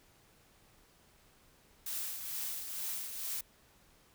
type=noise with tremolo; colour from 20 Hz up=blue; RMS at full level=-37 dBFS; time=1.86-3.41 s; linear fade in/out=5 ms; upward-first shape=triangle; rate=2.2 Hz; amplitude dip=55%; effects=pink hiss -65 dBFS RMS until 4.14 s